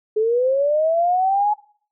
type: linear sweep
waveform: sine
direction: up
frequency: 422.4 to 848 Hz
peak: -15 dBFS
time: 0.16-1.54 s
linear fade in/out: 10 ms
effects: noise-tail reverb RT60 0.5 s tail -22 dB re dry